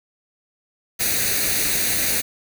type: noise with comb filter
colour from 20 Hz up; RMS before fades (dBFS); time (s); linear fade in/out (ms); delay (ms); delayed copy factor
white; -21; 0.99-2.22; 20; 0.47; +0.65
effects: none